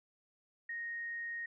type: tone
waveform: sine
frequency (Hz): 1864.7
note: A#6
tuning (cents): 0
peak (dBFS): -38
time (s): 0.69-1.46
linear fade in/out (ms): 5
effects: none